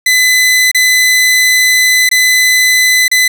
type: tone with dropouts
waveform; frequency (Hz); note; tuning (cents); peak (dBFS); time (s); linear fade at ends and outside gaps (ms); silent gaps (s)
sawtooth; 2011; B6; +31; -3; 0.06-3.28; 5; 0.715-0.746 / 2.091-2.113 / 3.081-3.114
effects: none